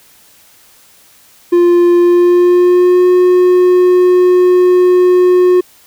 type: tone with pitch glide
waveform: triangle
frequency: 349.2 to 361.9 Hz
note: F4 to F#4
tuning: 0 to -38 cents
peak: -3 dBFS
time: 1.52-5.61 s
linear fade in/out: 10 ms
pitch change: +62 cents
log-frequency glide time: 1.99-3.08 s
effects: white hiss -45 dBFS RMS until 5.86 s